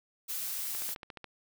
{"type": "noise", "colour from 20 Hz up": "blue", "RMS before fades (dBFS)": -36, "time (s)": [0.28, 0.95], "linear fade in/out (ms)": 20}
{"type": "click train", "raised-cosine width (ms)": 0.3, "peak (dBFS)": -27, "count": 8, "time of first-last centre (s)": [0.75, 1.243], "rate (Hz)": 14.2}
{"effects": []}